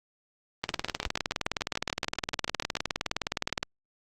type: two click trains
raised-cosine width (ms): 0.2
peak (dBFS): -14 / -10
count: 15 / 59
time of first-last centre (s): 0.74-2.769 / 0.64-3.63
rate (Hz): 6.9 / 19.4
effects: Opus 24 kbps